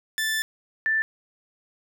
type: tone pair in turn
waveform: sawtooth / sine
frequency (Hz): 1760 / 1768.4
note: A6 / A6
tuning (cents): 0 / +8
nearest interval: unison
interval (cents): 8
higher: second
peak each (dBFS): -20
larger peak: neither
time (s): 0.18-0.42 / 0.86-1.02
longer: first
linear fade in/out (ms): 0
effects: none